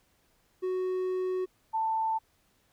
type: tone pair in turn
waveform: triangle / sine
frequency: 370 / 887.7 Hz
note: F#4 / A5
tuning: 0 / +15 cents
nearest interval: octave + minor third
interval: 1515 cents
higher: second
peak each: -26 dBFS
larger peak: neither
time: 0.62-1.46 / 1.73-2.19 s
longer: first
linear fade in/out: 20 ms
effects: pink hiss -69 dBFS RMS until 2.72 s